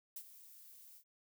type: noise with ADSR envelope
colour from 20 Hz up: violet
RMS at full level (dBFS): -44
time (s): 0.16-1.04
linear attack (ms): 5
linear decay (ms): 61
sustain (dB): -14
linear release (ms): 77
effects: none